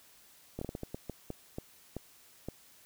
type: slowing click train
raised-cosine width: 2 ms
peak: -24 dBFS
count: 12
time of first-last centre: 0.59-2.486 s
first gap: 24 ms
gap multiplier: 1.36
effects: white hiss -60 dBFS RMS until 2.85 s

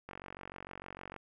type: click train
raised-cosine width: 0.5 ms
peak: -29 dBFS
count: 51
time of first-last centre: 0.09-1.163 s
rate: 46.6 Hz
effects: none

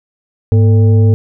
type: tone with frequency modulation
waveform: sine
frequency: 103.83 Hz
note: G#2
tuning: in tune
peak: -5 dBFS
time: 0.52-1.14 s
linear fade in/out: 0 ms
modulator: 344 Hz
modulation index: 0.46
effects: none

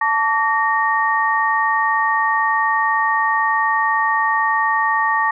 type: tone cluster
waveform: sine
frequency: 883 / 1144 / 1852 Hz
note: A5 / D6 / A#6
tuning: +6 / -46 / -12 cents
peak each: -19 dBFS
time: 0.01-5.31 s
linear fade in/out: 5 ms
effects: none

